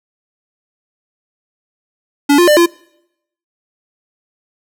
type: tone with pitch steps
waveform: square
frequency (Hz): 285.9 / 351 / 597 / 343.1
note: D4 / F4 / D5 / F4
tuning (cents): -46 / +9 / +28 / -31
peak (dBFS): -7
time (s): 2.29-2.662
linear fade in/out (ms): 10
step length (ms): 93
effects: noise-tail reverb RT60 0.8 s tail -25 dB re dry